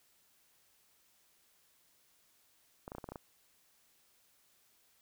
clicks, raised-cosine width 1 ms, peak -29 dBFS, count 8, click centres 2.879 / 2.919 / 2.95 / 2.983 / 3.042 / 3.089 / 3.12 / 3.158 s, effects white hiss -70 dBFS RMS until 5.01 s

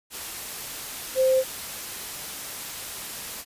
sine tone in noise, 522 Hz, C5, 4 cents flat, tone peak -17 dBFS, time 1.15-1.44 s, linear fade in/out 50 ms, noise white, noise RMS -35 dBFS, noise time 0.1-3.45 s, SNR +15 dB, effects resampled to 32000 Hz

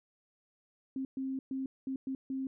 sine tone bursts at uneven times, 265.8 Hz, C4, 27 cents sharp, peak -33 dBFS, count 6, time 0.96-1.05 / 1.17-1.39 / 1.51-1.66 / 1.87-1.96 / 2.07-2.15 / 2.3-2.47 s, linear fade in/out 2 ms, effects none

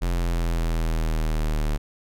square linear sweep, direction down, 43.65 to 37.41 Hz, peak -22 dBFS, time 0.01-1.78 s, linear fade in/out 20 ms, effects none

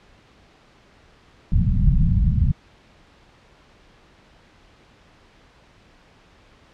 pink low-pass noise, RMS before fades -17 dBFS, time 1.52-2.52 s, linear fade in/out 5 ms, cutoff 190 Hz, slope 48 dB/octave, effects pink hiss -53 dBFS RMS until 6.73 s + low-pass 4000 Hz 12 dB/octave

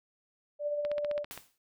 sine tone with tremolo, 587.3 Hz, D5, in tune, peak -28 dBFS, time 0.59-1.25 s, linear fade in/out 50 ms, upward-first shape sine, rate 16 Hz, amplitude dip 40%
click train, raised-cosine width 0.3 ms, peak -25 dBFS, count 9, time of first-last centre 0.85-1.376 s, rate 15.2 Hz
white noise with exponential decay, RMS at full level -42 dBFS, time 1.31-1.58 s, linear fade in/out 2 ms, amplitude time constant 58 ms
effects none

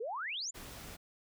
sine exponential sweep, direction up, 414.6 to 7459 Hz, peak -36 dBFS, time 0-0.51 s, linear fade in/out 10 ms
pink noise, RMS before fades -48 dBFS, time 0.54-0.97 s, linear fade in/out 20 ms
effects none

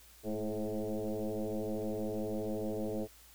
sine tone with frequency modulation, 103.83 Hz, G#2, in tune, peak -33 dBFS, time 0.23-3.08 s, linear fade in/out 50 ms, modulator 107 Hz, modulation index 4.9, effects added 59 Hz sine -62 dBFS peak until 3.34 s + white hiss -59 dBFS RMS until 3.34 s

